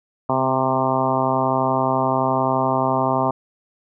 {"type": "harmonic tone with a mistuned harmonic", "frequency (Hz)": 131.6, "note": "C3", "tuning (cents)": 10, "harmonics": [1, 2, 3, 4, 5, 6, 7, 8, 9], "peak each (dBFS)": [-27, -25, -28, -29, -23, -25, -24, -25, -29], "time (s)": [0.29, 3.31], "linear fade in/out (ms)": 5, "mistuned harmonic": 2, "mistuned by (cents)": -21, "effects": []}